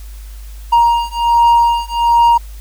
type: beating tone pair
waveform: triangle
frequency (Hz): 939 / 940.3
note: A#5 / A#5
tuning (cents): +12 / +15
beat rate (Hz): 1.3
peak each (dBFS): -10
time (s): 0.72-2.38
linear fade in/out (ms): 10
effects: added 51 Hz sine -28 dBFS peak until 2.6 s + white hiss -44 dBFS RMS until 2.6 s